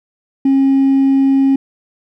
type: tone with hard clipping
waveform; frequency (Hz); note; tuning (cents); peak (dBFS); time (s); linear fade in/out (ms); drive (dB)
triangle; 271; C#4; -39; -8; 0.45-1.56; 5; 2
effects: none